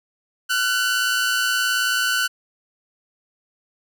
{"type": "tone pair together", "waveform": "sawtooth", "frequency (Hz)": [1381.2, 1500], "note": ["F6", "F#6"], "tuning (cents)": [-20, 23], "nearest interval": "minor second", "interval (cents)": 143, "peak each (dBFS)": [-22, -16], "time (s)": [0.49, 2.28], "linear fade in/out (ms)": 20, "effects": []}